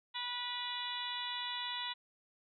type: harmonic tone with a mistuned harmonic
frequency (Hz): 488.3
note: B4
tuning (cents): -20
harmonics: 2 / 3 / 4 / 5 / 6 / 7 / 8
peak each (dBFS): -43 / -51 / -46 / -51 / -45 / -42 / -44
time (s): 0.14-1.94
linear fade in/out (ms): 20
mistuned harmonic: 7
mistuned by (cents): +21
effects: none